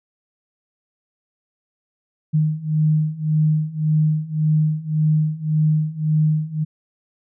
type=beating tone pair; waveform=sine; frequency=153.5 / 155.3 Hz; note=D#3 / D#3; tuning=-23 / -3 cents; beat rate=1.8 Hz; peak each=-20 / -18 dBFS; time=2.33-6.65 s; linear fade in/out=20 ms; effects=none